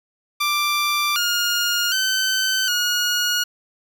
15% pulse tone with pitch steps, 1179 / 1422 / 1532 / 1444 Hz, D6 / F6 / G6 / F#6, +6 / +31 / -40 / -43 cents, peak -12 dBFS, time 0.4-3.44 s, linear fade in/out 10 ms, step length 760 ms, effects none

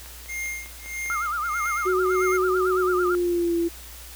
click train, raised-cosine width 0.3 ms, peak -28 dBFS, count 11, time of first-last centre 0.06-2.06 s, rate 5 Hz
square tone with tremolo, 2123 Hz, C7, 25 cents sharp, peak -28 dBFS, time 0.28-2.38 s, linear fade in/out 20 ms, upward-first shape sine, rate 1.6 Hz, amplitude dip 100%
sine tone with vibrato, 1300 Hz, E6, 24 cents flat, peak -24 dBFS, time 1.1-3.15 s, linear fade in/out 0 ms, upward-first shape sine, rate 9 Hz, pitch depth 150 cents each way
sine tone with pitch glide, 370 to 339.3 Hz, F#4 to F4, 0 to -50 cents, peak -20 dBFS, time 1.85-3.69 s, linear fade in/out 20 ms, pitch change -150 cents, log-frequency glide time 2.77-3.56 s
effects added 60 Hz sine -43 dBFS peak until 4.15 s + white hiss -43 dBFS RMS until 4.15 s

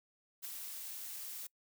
blue noise with ADSR envelope, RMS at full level -41 dBFS, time 0.42-1.47 s, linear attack 29 ms, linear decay 9 ms, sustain -4 dB, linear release 6 ms, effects noise-tail reverb RT60 0.1 s tail -24 dB re dry

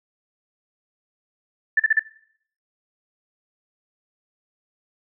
sine tone bursts, 1760 Hz, A6, in tune, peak -13 dBFS, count 4, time 1.77-1.995 s, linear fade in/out 5 ms, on 27 ms, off 39 ms, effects noise-tail reverb RT60 0.6 s tail -18 dB re dry

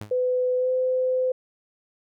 sawtooth tone with exponential decay, 104.6 Hz, G#2, 13 cents sharp, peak -27 dBFS, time 0.01-0.18 s, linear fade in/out 0 ms, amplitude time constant 36 ms
sine tone with pitch glide, 503 to 511.5 Hz, B4 to C5, +32 to -39 cents, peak -20 dBFS, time 0.11-1.32 s, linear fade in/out 5 ms, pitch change +29 cents, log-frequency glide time 0.57-0.7 s
effects none

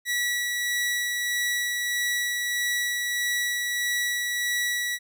sawtooth tone with tremolo, 1940 Hz, B6, 31 cents flat, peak -20 dBFS, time 0.05-4.99 s, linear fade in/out 50 ms, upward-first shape sine, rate 1.6 Hz, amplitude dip 25%, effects none

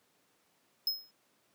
square tone with exponential decay, 5140 Hz, E8, 45 cents flat, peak -26 dBFS, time 0.87-1.11 s, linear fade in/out 2 ms, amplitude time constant 51 ms, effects pink hiss -71 dBFS RMS until 1.54 s + high-pass 200 Hz 12 dB/octave

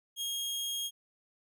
sawtooth tone, 3257 Hz, G#7, 34 cents flat, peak -30 dBFS, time 0.16-0.91 s, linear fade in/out 50 ms, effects none

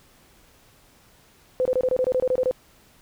sine tone bursts, 510 Hz, C5, 44 cents flat, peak -18 dBFS, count 12, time 1.6-2.511 s, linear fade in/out 0 ms, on 53 ms, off 25 ms, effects pink hiss -56 dBFS RMS until 3.01 s

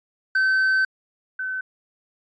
triangle / sine tone pair in turn, 1537 / 1522 Hz, G6 / F#6, -35 / +48 cents, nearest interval unison, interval 17 cents, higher first, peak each -15 / -25 dBFS, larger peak first, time 0.35-0.85 / 1.39-1.61 s, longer first, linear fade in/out 5 ms, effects resampled to 16000 Hz

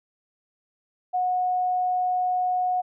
sine tone, 730 Hz, F#5, 24 cents flat, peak -21 dBFS, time 1.13-2.82 s, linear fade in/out 20 ms, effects none

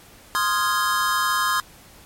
square chord, F minor seventh, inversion second, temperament equal, 1046.5 / 1244.5 / 1396.9 / 1661.2 Hz, C6 / Eb6 / F6 / Ab6, 0 / 0 / 0 / 0 cents, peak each -24 / -25 / -29 / -26 dBFS, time 0.35-1.6 s, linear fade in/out 0 ms, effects pink hiss -48 dBFS RMS until 2.05 s + MP3 64 kbps

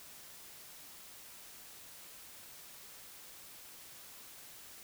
silence, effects white hiss -53 dBFS RMS until 4.83 s

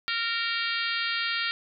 harmonic tone, 462.3 Hz, A#4, 14 cents flat, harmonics 3 / 4 / 5 / 6 / 7 / 8 / 9 / 10, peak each -32 / -33 / -34 / -35 / -35 / -36 / -37 / -37 dBFS, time 0.08-1.51 s, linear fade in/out 0 ms, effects none

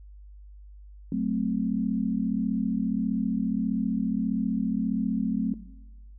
sine chord, F# diminished, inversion none, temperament equal, 185 / 220 / 261.6 Hz, F#3 / A3 / C4, 0 / 0 / 0 cents, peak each -29 dBFS, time 1.12-5.54 s, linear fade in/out 2 ms, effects noise-tail reverb RT60 1.0 s tail -17 dB re dry + added 50 Hz sine -44 dBFS peak until 6.18 s

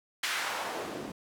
white noise with band-pass filter sweep, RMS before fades -35 dBFS, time 0.23-1.12 s, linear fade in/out 5 ms, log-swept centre 2300 to 210 Hz, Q 1.1, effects none

